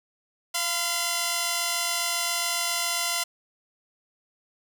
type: tone pair together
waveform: 5% pulse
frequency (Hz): 691.1 / 1013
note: F5 / B5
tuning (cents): -18 / +44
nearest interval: perfect fifth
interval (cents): 662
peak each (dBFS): -16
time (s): 0.54-3.24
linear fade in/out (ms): 10
effects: none